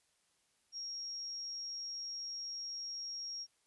sine tone, 5588 Hz, F8, in tune, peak -40 dBFS, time 0.72-3.47 s, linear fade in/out 50 ms, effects white hiss -75 dBFS RMS until 3.66 s + resampled to 24000 Hz

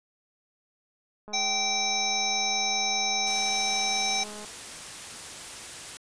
click train, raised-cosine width 1 ms, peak -31 dBFS, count 666, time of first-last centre 1.28-4.447 s, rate 210 Hz
harmonic tone, 775 Hz, G5, 20 cents flat, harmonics 1 / 3 / 5 / 7 / 8, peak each -31 / -31 / -31 / -31 / -31 dBFS, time 1.33-4.24 s, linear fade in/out 10 ms
white noise, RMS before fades -40 dBFS, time 3.27-5.97 s, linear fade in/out 0 ms
effects resampled to 22050 Hz

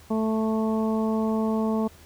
harmonic tone, 220 Hz, A3, in tune, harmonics 1 / 2 / 3 / 4 / 5, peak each -23 / -29 / -33 / -35 / -37 dBFS, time 0.1-1.88 s, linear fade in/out 10 ms, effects added 78 Hz sine -52 dBFS peak until 2.05 s + pink hiss -52 dBFS RMS until 2.05 s

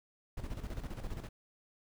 brown noise with tremolo, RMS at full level -39 dBFS, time 0.37-1.29 s, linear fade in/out 5 ms, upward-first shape square, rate 15 Hz, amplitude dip 60%, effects none

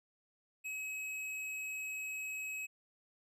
sine tone with hard clipping, 2557 Hz, D#7, 47 cents sharp, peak -40 dBFS, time 0.64-2.67 s, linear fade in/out 20 ms, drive 14 dB, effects resampled to 32000 Hz

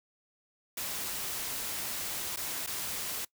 white noise with dropouts, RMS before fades -36 dBFS, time 0.77-3.25 s, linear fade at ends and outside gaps 5 ms, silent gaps 2.362-2.37 / 2.664-2.672 s, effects noise-tail reverb RT60 0.1 s tail -22 dB re dry

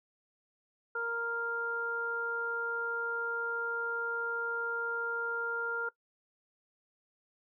harmonic tone, 466.2 Hz, A#4, in tune, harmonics 1 / 2 / 3, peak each -38 / -43 / -33 dBFS, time 0.95-5.89 s, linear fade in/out 5 ms, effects noise-tail reverb RT60 0.1 s tail -20 dB re dry

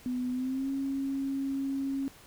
sine tone with pitch glide, 250 to 272.6 Hz, B3 to C#4, +21 to -29 cents, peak -29 dBFS, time 0.06-2.08 s, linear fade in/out 0 ms, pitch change +150 cents, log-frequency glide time 0.31-0.69 s, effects pink hiss -54 dBFS RMS until 2.26 s

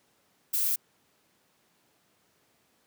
violet noise, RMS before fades -27 dBFS, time 0.53-0.76 s, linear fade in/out 10 ms, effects pink hiss -68 dBFS RMS until 2.86 s + high-pass 150 Hz 12 dB/octave

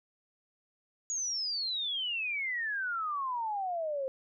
sine exponential sweep, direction down, 6790 to 520 Hz, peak -31 dBFS, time 1.1-4.08 s, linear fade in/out 0 ms, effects none

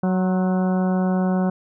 harmonic tone with a mistuned harmonic, 185.4 Hz, F#3, 4 cents sharp, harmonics 1 / 2 / 3 / 4 / 5 / 6 / 7 / 8, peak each -18 / -29 / -29 / -30 / -37 / -38 / -40 / -39 dBFS, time 0.03-1.5 s, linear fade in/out 5 ms, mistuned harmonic 6, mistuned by -52 cents, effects none

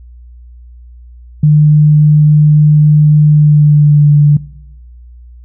sine tone with pitch glide, 150.6 to 146.91 Hz, D3 to D3, +44 to +1 cents, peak -3 dBFS, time 1.43-4.37 s, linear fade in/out 5 ms, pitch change -43 cents, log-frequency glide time 3.24-4.1 s, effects noise-tail reverb RT60 1.0 s tail -22 dB re dry + added 60 Hz sine -32 dBFS peak until 5.44 s

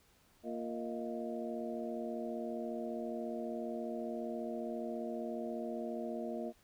harmonic tone with a mistuned harmonic, 116.54 Hz, A#2, in tune, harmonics 2 / 3 / 4 / 5 / 6, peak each -41 / -44 / -45 / -43 / -48 dBFS, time 0.43-6.53 s, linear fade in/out 50 ms, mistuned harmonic 5, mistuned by +120 cents, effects pink hiss -68 dBFS RMS until 6.63 s

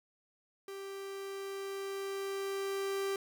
45% pulse tone with level ramp, 392 Hz, G4, in tune, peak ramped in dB -42 to -32 dBFS, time 0.68-3.16 s, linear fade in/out 2 ms, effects none

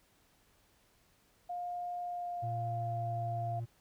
sine tone with pitch glide, 708 to 694.2 Hz, F5 to F5, +23 to -11 cents, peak -36 dBFS, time 1.49-3.6 s, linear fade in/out 10 ms, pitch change -34 cents, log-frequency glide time 2.04-2.93 s
triangle tone, 116.4 Hz, A#2, 2 cents flat, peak -34 dBFS, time 2.42-3.66 s, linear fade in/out 20 ms
effects pink hiss -69 dBFS RMS until 3.8 s

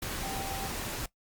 sine tone in noise, 780 Hz, G5, 9 cents flat, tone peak -38 dBFS, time 0.23-0.68 s, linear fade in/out 5 ms, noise pink, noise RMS -36 dBFS, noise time 0.02-1.06 s, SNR -5 dB, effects noise-tail reverb RT60 0.1 s tail -18 dB re dry + Opus 48 kbps

